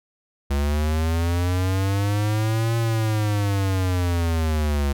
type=linear two-way sweep; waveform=square; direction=up then down; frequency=69.3 to 115.9 to 69.3 Hz; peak=-20 dBFS; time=0.5-4.93 s; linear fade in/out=10 ms; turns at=2.77 s; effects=none